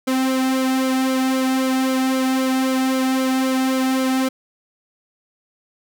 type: tone with flanger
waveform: sawtooth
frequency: 261.5 Hz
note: C4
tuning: 1 cent flat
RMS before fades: -19 dBFS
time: 0.07-4.29 s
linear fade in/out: 10 ms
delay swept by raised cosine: 1.1 to 2.1 ms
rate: 3.8 Hz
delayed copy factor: -0.7
effects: none